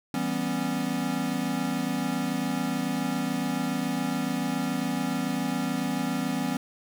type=chord; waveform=square; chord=C# half-diminished seventh; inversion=first; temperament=equal with one note detuned; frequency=164.81 / 196 / 246.9 / 274 Hz; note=E3 / G3 / B3 / C#4; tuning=0 / 0 / 0 / -20 cents; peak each=-35 / -34 / -31 / -32 dBFS; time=0.14-6.57 s; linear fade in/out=2 ms; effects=none